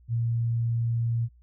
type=tone; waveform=sine; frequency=116.54 Hz; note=A#2; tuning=in tune; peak=-23 dBFS; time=0.08-1.29 s; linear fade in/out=50 ms; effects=added 60 Hz sine -53 dBFS peak until 1.42 s